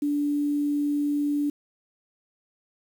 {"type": "tone with quantisation", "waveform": "sine", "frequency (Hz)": 290.8, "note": "D4", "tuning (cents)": -17, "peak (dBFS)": -22, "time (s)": [0.02, 1.5], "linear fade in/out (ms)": 5, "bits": 8, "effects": []}